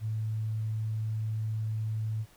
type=tone; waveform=sine; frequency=109.5 Hz; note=A2; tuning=8 cents flat; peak=-29 dBFS; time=0-2.26 s; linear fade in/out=50 ms; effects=pink hiss -60 dBFS RMS until 2.36 s